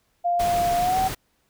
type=tone with pitch glide; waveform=sine; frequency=698.5 to 757.3 Hz; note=F5 to F#5; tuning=0 to +40 cents; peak=-19 dBFS; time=0.24-1.09 s; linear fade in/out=20 ms; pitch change=+140 cents; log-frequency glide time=0.77-0.98 s
type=noise; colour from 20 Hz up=pink; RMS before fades=-31 dBFS; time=0.39-1.15 s; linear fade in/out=10 ms
effects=pink hiss -68 dBFS RMS until 1.49 s